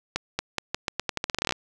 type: accelerating click train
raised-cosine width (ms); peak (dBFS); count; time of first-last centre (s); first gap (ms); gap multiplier
0.2; -8; 18; 0.16-1.523; 230; 0.84
effects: none